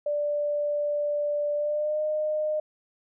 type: tone with pitch glide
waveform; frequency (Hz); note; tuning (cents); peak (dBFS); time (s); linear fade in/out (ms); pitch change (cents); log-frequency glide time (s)
sine; 587.3 to 611.9; D5 to D#5; 0 to -29; -24; 0.06-2.6; 5; +71; 1.55-2.02
effects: none